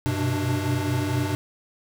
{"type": "tone cluster", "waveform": "square", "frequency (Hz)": [96.8, 123.5, 128, 296.5], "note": ["G2", "B2", "C3", "D4"], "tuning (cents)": [-21, 0, -38, 17], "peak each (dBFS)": -29, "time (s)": [0.06, 1.35], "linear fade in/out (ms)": 0, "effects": []}